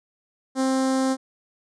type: tone with notch filter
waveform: sawtooth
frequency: 263.6 Hz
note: C4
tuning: 13 cents sharp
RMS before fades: -22 dBFS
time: 0.55-1.17 s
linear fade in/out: 50 ms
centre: 2600 Hz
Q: 0.81
effects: resampled to 22050 Hz